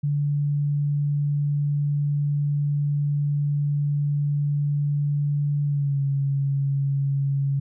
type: tone with pitch glide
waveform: sine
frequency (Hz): 145 to 138.85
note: D3 to C#3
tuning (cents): -22 to +3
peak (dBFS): -20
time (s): 0.03-7.6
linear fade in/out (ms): 10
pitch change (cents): -75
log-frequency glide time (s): 5.65-6.01
effects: none